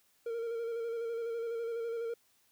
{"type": "tone with vibrato", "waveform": "triangle", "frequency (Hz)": 462.4, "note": "A#4", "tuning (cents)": -14, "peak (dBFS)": -32, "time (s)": [0.26, 2.14], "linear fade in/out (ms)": 5, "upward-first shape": "square", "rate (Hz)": 12, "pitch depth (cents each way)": 26, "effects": ["white hiss -70 dBFS RMS until 2.51 s"]}